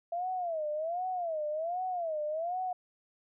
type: tone with vibrato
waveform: sine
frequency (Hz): 668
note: E5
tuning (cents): +23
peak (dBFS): -31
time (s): 0.12-2.73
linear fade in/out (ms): 5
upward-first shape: sine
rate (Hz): 1.3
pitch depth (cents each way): 190
effects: none